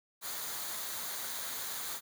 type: noise with comb filter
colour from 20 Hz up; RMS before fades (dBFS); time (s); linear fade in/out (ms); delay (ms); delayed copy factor
white; -39; 0.21-2.01; 50; 0.37; -0.5
effects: none